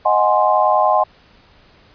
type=chord; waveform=sine; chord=Ab dominant seventh; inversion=second; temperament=equal; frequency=622.3 / 740 / 830.6 / 1046.5 Hz; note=Eb5 / Gb5 / Ab5 / C6; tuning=0 / 0 / 0 / 0 cents; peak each=-17 dBFS; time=0.05-1.04 s; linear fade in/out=10 ms; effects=pink hiss -50 dBFS RMS until 1.94 s + resampled to 11025 Hz